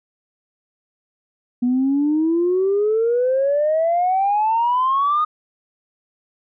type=exponential sweep; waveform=sine; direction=up; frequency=241.6 to 1244.5 Hz; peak=-14 dBFS; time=1.62-5.25 s; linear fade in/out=10 ms; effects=tanh soft clip ceiling -11 dBFS